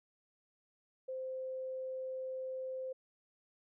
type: tone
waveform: sine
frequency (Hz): 520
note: C5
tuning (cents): -11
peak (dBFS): -38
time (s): 1.08-2.93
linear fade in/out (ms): 10
effects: none